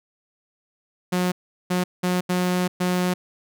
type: tone bursts at uneven times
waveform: sawtooth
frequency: 180.6 Hz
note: F#3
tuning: 42 cents flat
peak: -16 dBFS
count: 5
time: 1.12-1.32 / 1.7-1.84 / 2.03-2.21 / 2.29-2.68 / 2.8-3.14 s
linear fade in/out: 10 ms
effects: none